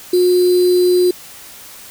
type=tone with sample-and-hold; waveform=sine; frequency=359.7 Hz; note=F#4; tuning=49 cents flat; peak=-9 dBFS; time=0.13-1.11 s; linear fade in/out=5 ms; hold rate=4410 Hz; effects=white hiss -37 dBFS RMS until 1.9 s

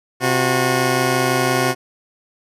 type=tone pair together; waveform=10% pulse; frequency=129.6 / 362.8 Hz; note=C3 / F#4; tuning=-16 / -34 cents; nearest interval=octave + tritone; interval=1782 cents; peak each=-10 dBFS; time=0.2-1.75 s; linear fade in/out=50 ms; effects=resampled to 32000 Hz

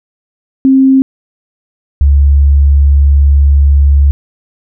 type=tone pair in turn; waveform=sine; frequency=266.2 / 70.51 Hz; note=C4 / C#2; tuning=+30 / +30 cents; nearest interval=octave + major seventh; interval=2300 cents; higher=first; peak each=-3 / -3 dBFS; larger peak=neither; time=0.65-1.02 / 2.01-4.11 s; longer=second; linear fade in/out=0 ms; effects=none

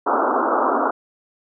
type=band-pass noise; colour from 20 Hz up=white; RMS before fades=-19 dBFS; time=0.06-0.91 s; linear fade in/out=10 ms; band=240 to 1400 Hz; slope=96 dB/octave; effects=none

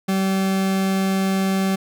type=tone; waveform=40% pulse; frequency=192.1 Hz; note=G3; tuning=35 cents flat; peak=-17 dBFS; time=0.08-1.76 s; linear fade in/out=10 ms; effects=none

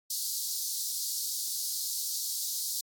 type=high-pass noise; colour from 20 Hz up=pink; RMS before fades=-33 dBFS; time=0.1-2.81 s; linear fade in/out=5 ms; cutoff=4200 Hz; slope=48 dB/octave; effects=AAC 64 kbps

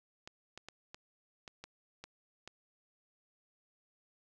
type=clicks; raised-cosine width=0.2 ms; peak=-29 dBFS; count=8; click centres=0.275 / 0.576 / 0.686 / 0.945 / 1.478 / 1.64 / 2.04 / 2.476 s; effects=none

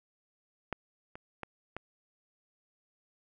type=clicks; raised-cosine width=0.5 ms; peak=-18 / -29 / -23 / -23 dBFS; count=4; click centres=0.727 / 1.155 / 1.433 / 1.766 s; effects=none

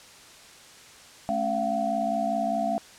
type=tone cluster; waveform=sine; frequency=215.9 / 273.5 / 682 / 747 Hz; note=A3 / C#4 / F5 / F#5; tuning=-33 / -23 / -41 / +16 cents; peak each=-31 / -34 / -26 / -31 dBFS; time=1.29-2.78 s; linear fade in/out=0 ms; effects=white hiss -49 dBFS RMS until 2.98 s + low-pass 8000 Hz 12 dB/octave

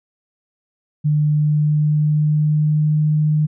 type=tone with pitch glide; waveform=sine; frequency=150 to 152.45 Hz; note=D3 to D#3; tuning=+37 to -35 cents; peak=-13 dBFS; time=1.04-3.47 s; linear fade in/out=20 ms; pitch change=+28 cents; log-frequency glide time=1.32-2.98 s; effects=none

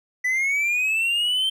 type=linear sweep; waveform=triangle; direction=up; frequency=1975.5 to 3136 Hz; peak=-18 dBFS; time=0.24-1.5 s; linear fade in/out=10 ms; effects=none

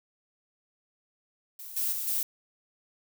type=noise with level steps; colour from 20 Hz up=violet; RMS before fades=-43 / -29 / -33 / -29 dBFS; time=1.59-2.23 s; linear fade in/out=2 ms; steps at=1.76 / 1.92 / 2.07 s; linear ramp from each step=10 ms; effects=none

